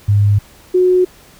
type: tone pair in turn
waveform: sine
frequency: 102.3 / 365.3 Hz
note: G#2 / F#4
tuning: -26 / -22 cents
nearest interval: octave + minor seventh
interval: 2204 cents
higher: second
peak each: -8 dBFS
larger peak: neither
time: 0.08-0.39 / 0.74-1.05 s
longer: neither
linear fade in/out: 10 ms
effects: pink hiss -44 dBFS RMS until 1.39 s